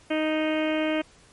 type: harmonic tone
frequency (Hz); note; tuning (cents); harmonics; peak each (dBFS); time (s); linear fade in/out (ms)
311.1; D#4; 0; 1 / 2 / 3 / 4 / 5 / 6 / 7 / 8 / 9 / 10; -25 / -27 / -39 / -39 / -37 / -40 / -36 / -37 / -40 / -40; 0.1-1.02; 10
effects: pink hiss -55 dBFS RMS until 1.32 s + MP3 48 kbps